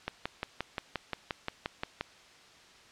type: click train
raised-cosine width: 0.3 ms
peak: -16 dBFS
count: 12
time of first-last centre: 0.08-2.01 s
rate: 5.7 Hz
effects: white hiss -56 dBFS RMS until 2.91 s + low-pass 5000 Hz 12 dB/octave